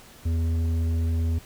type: tone with tanh clipping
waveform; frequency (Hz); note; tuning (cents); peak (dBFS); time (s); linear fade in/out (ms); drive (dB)
sine; 82.41; E2; 0; -23; 0.25-1.39; 10; 9
effects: pink hiss -49 dBFS RMS until 1.45 s